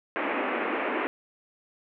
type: band-pass noise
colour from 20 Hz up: pink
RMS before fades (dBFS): -29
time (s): 0.16-1.07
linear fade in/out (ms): 0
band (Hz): 250 to 2600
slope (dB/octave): 48
effects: none